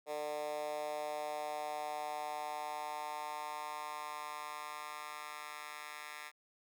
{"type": "tone with high-pass filter sweep", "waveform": "10% pulse", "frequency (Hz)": 150, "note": "D3", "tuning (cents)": 37, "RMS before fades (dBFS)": -42, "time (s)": [0.06, 6.32], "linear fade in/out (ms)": 50, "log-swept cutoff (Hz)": [540, 1500], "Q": 3.2, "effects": []}